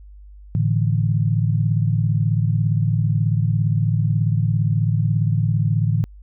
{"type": "chord", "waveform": "sine", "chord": "A suspended fourth", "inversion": "none", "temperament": "equal", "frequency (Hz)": [110, 146.83, 164.81], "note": ["A2", "D3", "E3"], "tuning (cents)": [0, 0, 0], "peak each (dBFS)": [-18, -21, -23], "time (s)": [0.55, 6.04], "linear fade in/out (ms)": 0, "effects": ["added 50 Hz sine -39 dBFS peak until 6.22 s"]}